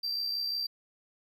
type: tone with amplitude modulation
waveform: triangle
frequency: 4699 Hz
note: D8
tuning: in tune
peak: -27 dBFS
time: 0.03-0.67 s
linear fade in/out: 10 ms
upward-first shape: sine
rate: 65.7 Hz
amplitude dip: 45%
effects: none